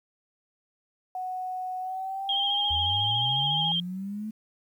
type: tone with pitch glide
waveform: sine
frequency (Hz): 740 to 825.8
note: F#5 to G#5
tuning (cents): 0 to -10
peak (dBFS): -30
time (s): 1.15-3.72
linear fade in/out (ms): 2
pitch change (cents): +190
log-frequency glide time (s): 1.8-2.69
type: tone with vibrato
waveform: sine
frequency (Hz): 3200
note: G7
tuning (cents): +35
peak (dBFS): -24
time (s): 2.29-3.8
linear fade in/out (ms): 2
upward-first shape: square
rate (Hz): 14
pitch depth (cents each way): 26
type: linear sweep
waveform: sine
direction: up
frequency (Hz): 75.6 to 219.6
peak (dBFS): -31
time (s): 2.7-4.31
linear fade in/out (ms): 10
effects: 10-bit